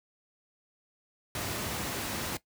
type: noise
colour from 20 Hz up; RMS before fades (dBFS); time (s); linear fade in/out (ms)
pink; -34; 1.35-2.37; 2
effects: noise-tail reverb RT60 0.1 s tail -17 dB re dry + high-pass 80 Hz 12 dB/octave